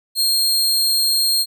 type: tone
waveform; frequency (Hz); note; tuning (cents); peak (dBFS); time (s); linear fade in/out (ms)
sawtooth; 4223; C8; +15; -12; 0.15-1.46; 50
effects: none